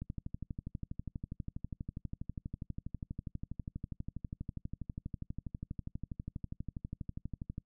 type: click train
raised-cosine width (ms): 5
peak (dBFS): -27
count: 94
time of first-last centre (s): 0.02-7.581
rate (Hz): 12.3
effects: noise-tail reverb RT60 0.1 s tail -23 dB re dry